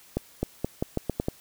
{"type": "accelerating click train", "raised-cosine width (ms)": 2, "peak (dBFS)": -12, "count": 8, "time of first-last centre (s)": [0.17, 1.284], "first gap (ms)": 260, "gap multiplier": 0.83, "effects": ["white hiss -54 dBFS RMS until 1.4 s"]}